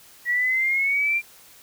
sine exponential sweep, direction up, 1919 to 2389 Hz, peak -19 dBFS, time 0.25-1.22 s, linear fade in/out 50 ms, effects white hiss -50 dBFS RMS until 1.62 s

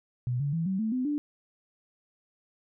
sine tone with pitch steps, 123.47 / 142.65 / 164.81 / 190.42 / 220 / 254.2 / 293.7 Hz, B2 / C#3 / E3 / G3 / A3 / C4 / D4, 0 / +50 / 0 / -50 / 0 / -50 / 0 cents, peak -26 dBFS, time 0.27-1.18 s, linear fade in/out 0 ms, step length 130 ms, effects none

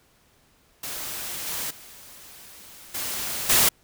white noise with level steps, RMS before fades -33 / -30 / -46 / -30 / -18 dBFS, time 0.83-3.69 s, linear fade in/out 5 ms, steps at 1.46 / 1.7 / 2.94 / 3.49 s, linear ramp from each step 10 ms, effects pink hiss -61 dBFS RMS until 3.83 s

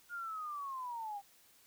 sine linear sweep, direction down, 1437 to 784 Hz, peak -39 dBFS, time 0.09-1.22 s, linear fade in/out 50 ms, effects white hiss -65 dBFS RMS until 1.66 s

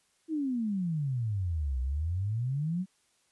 sine exponential two-way sweep, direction down then up, 329.6 to 61.74 to 193.2 Hz, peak -28 dBFS, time 0.28-2.86 s, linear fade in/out 50 ms, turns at 1.8 s, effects white hiss -70 dBFS RMS until 3.31 s + resampled to 24000 Hz

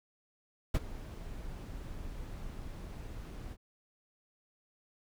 brown noise with ADSR envelope, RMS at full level -24 dBFS, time 0.74-3.57 s, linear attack 10 ms, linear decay 37 ms, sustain -19 dB, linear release 49 ms, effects none

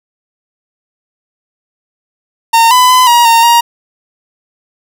45% pulse tone with pitch steps, 916 / 1002 / 1011 / 952 / 920 / 942 Hz, A#5 / B5 / B5 / A#5 / A#5 / A#5, -31 / +25 / +40 / +36 / -23 / +18 cents, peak -4 dBFS, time 2.53-3.61 s, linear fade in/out 10 ms, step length 180 ms, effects none

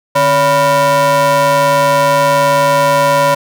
square ring-modulated tone, 209.1 Hz, G#3, 12 cents sharp, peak -6 dBFS, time 0.15-3.35 s, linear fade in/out 10 ms, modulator 777 Hz, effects none

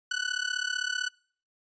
sawtooth tone with amplitude modulation, 1488 Hz, F#6, 9 cents sharp, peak -21 dBFS, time 0.11-1.09 s, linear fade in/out 5 ms, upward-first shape sine, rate 35.6 Hz, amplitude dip 90%, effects noise-tail reverb RT60 0.5 s tail -26 dB re dry + resampled to 16000 Hz

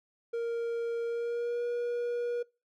triangle tone with pitch glide, 466.2 to 479.6 Hz, A#4 to A#4, 0 to +49 cents, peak -28 dBFS, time 0.33-2.43 s, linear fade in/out 10 ms, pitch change +49 cents, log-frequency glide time 1.05-1.64 s, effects noise-tail reverb RT60 0.3 s tail -24 dB re dry

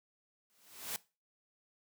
white noise with exponential growth, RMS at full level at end -36 dBFS, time 0.5-0.96 s, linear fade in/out 0 ms, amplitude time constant 100 ms, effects noise-tail reverb RT60 0.3 s tail -20 dB re dry + high-pass 100 Hz 12 dB/octave

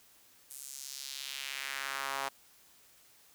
sawtooth tone with high-pass filter sweep, 136.9 Hz, C#3, 21 cents flat, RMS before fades -40 dBFS, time 0.5-2.29 s, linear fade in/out 10 ms, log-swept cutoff 9400 to 850 Hz, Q 1.6, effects white hiss -62 dBFS RMS until 3.34 s

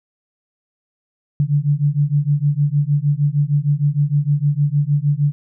sine beating tone pair, 142.1 / 148.6 Hz, C#3 / D3, +43 / +21 cents, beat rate 6.5 Hz, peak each -17 dBFS, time 1.4-5.32 s, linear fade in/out 0 ms, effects none

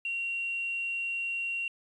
sine tone with quantisation, 2750 Hz, F7, 27 cents flat, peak -30 dBFS, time 0.05-1.68 s, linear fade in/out 2 ms, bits 9, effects resampled to 22050 Hz

